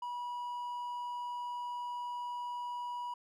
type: tone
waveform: triangle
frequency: 972 Hz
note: B5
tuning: 28 cents flat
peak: -35 dBFS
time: 0.02-3.14 s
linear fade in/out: 5 ms
effects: none